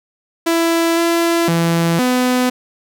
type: tone with pitch steps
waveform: sawtooth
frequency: 333 / 337.1 / 167.6 / 251.1 Hz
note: E4 / E4 / E3 / B3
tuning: +18 / +39 / +29 / +29 cents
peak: -9 dBFS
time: 0.46-2.5 s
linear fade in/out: 10 ms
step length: 510 ms
effects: none